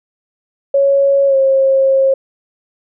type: tone with pitch glide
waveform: sine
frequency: 554.4 to 537.4 Hz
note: C#5 to C5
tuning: 0 to +46 cents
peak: -8 dBFS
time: 0.74-2.14 s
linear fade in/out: 5 ms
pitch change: -54 cents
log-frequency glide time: 1.27-1.36 s
effects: none